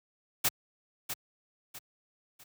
white noise with echo, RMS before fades -26 dBFS, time 0.44-0.49 s, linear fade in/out 10 ms, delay 650 ms, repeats 3, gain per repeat -9 dB, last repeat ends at 2.44 s, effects high-pass 80 Hz 12 dB/octave

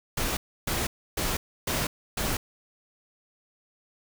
pink noise bursts, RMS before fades -28 dBFS, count 5, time 0.17-2.37 s, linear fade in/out 5 ms, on 200 ms, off 300 ms, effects none

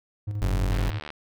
triangle tone with tremolo, 103.6 Hz, G#2, 4 cents flat, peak -24 dBFS, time 0.27-1 s, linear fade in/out 10 ms, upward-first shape square, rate 12 Hz, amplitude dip 40%
40% pulse tone, 46.52 Hz, F#1, 10 cents sharp, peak -22 dBFS, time 0.42-0.9 s, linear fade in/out 0 ms
click train, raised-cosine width 0.3 ms, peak -20 dBFS, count 30, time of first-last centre 0.72-1.104 s, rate 75.6 Hz
effects none

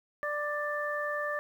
harmonic tone, 590 Hz, D5, 8 cents sharp, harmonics 1 / 2 / 3, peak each -34 / -36 / -34 dBFS, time 0.23-1.39 s, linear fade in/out 0 ms, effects 10-bit

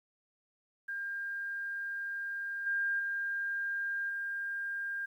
sine tone with level steps, 1603 Hz, G6, 38 cents sharp, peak -35 / -29 / -32 / -34 dBFS, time 0.88-5.06 s, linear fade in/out 10 ms, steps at 2.66 / 2.99 / 4.09 s, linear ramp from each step 10 ms, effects 11-bit

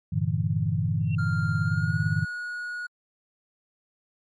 sine chord, E half-diminished seventh, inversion first, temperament equal with one note detuned, 98 / 115.47 / 146.83 / 164.81 Hz, G2 / Bb2 / D3 / E3, 0 / -16 / 0 / 0 cents, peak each -28 dBFS, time 0.12-2.25 s, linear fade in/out 10 ms
sine tone with exponential growth, 2726 Hz, F7, 43 cents flat, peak -34 dBFS, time 1-1.15 s, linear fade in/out 2 ms, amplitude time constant 31 ms
triangle tone with pitch glide, 1396.9 to 1452.9 Hz, F6 to F#6, 0 to -32 cents, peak -29 dBFS, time 1.18-2.87 s, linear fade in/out 10 ms, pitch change +68 cents, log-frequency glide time 1.62-1.98 s
effects MP3 48 kbps

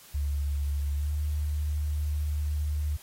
sine tone with pitch glide, 71.6 to 74.73 Hz, D2 to D2, -43 to +31 cents, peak -26 dBFS, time 0.14-2.97 s, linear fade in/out 10 ms, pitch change +74 cents, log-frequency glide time 0.95-1.12 s, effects white hiss -52 dBFS RMS until 3.02 s + AAC 48 kbps

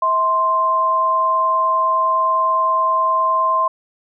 sine tone pair together, 645.6 / 1046.5 Hz, E5 / C6, -36 / 0 cents, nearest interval minor sixth, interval 836 cents, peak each -23 / -14 dBFS, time 0.02-3.68 s, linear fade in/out 5 ms, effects none

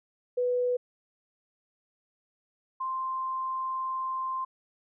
sine tone pair in turn, 493.9 / 1046.5 Hz, B4 / C6, 0 / 0 cents, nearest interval octave + minor second, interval 1300 cents, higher second, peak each -24 / -29 dBFS, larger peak first, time 0.37-0.77 / 2.8-4.45 s, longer second, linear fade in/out 10 ms, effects none

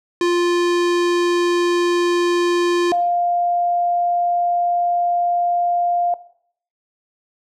square / sine tone pair in turn, 349.2 / 700.4 Hz, F4 / F5, 0 / +5 cents, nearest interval octave, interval 1205 cents, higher second, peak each -15 dBFS, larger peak neither, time 0.21-2.92 / 2.92-6.14 s, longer second, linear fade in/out 2 ms, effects noise-tail reverb RT60 0.6 s tail -17 dB re dry + low-pass 6000 Hz 12 dB/octave

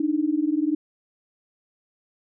sine tone pair together, 293.7 / 314.1 Hz, D4 / D#4, 0 / +16 cents, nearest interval minor second, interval 116 cents, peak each -23 dBFS, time 0-0.75 s, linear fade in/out 5 ms, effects none

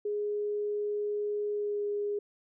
sine tone with pitch glide, 415.3 to 411.2 Hz, G#4 to G#4, 0 to -17 cents, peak -29 dBFS, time 0.05-2.19 s, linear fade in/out 5 ms, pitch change -17 cents, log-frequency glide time 1.52-1.84 s, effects none

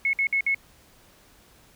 sine tone bursts, 2189 Hz, C#7, 22 cents flat, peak -20 dBFS, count 4, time 0.05-0.546 s, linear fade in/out 2 ms, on 82 ms, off 56 ms, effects pink hiss -56 dBFS RMS until 1.75 s

